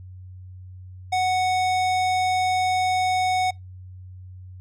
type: tone with hard clipping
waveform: sine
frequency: 740 Hz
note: F#5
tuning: in tune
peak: -21 dBFS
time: 1.12-3.51 s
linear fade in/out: 10 ms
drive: 16 dB
effects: noise-tail reverb RT60 0.2 s tail -26 dB re dry + added 92 Hz sine -38 dBFS peak until 4.6 s